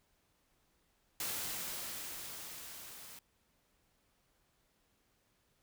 white noise with level ramp, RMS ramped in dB -38 to -52 dBFS, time 1.2-3.19 s, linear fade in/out 2 ms, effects pink hiss -75 dBFS RMS until 5.62 s

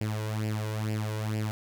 sawtooth tone with flanger, 107.8 Hz, A2, 35 cents flat, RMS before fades -31 dBFS, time 0.01-1.51 s, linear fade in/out 0 ms, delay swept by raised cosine 0.39 to 2.09 ms, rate 2.2 Hz, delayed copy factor +0.7, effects none

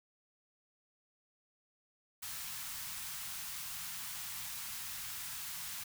white band-stop noise, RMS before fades -43 dBFS, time 2.22-5.84 s, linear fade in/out 10 ms, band 190 to 870 Hz, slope 24 dB/octave, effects none

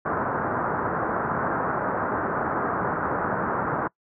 white low-pass noise, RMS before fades -26 dBFS, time 0.05-3.88 s, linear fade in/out 10 ms, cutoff 1500 Hz, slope 48 dB/octave, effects noise-tail reverb RT60 0.1 s tail -24 dB re dry + high-pass 100 Hz 12 dB/octave

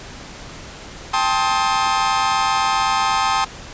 40% pulse chord, A half-diminished seventh, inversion third, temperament just, 792 / 880 / 1056 / 1267.2 Hz, G5 / A5 / C6 / Eb6, +18 / 0 / +16 / +31 cents, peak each -21 dBFS, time 1.13-3.45 s, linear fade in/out 10 ms, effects pink hiss -36 dBFS RMS until 3.73 s + resampled to 16000 Hz

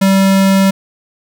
square tone, 193.6 Hz, G3, 21 cents flat, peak -8 dBFS, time 0.01-0.71 s, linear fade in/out 10 ms, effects none

